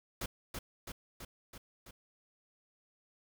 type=noise with echo; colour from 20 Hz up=pink; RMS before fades=-38 dBFS; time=0.21-0.26 s; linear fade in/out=5 ms; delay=330 ms; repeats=5; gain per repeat=-3 dB; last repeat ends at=1.91 s; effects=none